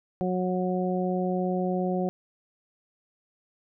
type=harmonic tone; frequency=182.9 Hz; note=F#3; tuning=20 cents flat; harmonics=1 / 2 / 3 / 4; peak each=-27 / -30 / -32 / -33 dBFS; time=0.21-2.09 s; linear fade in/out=0 ms; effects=none